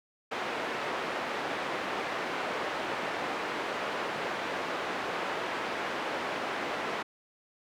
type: band-pass noise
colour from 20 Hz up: pink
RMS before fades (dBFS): -34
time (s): 0.31-7.03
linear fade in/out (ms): 10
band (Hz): 400 to 2300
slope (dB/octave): 12
effects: none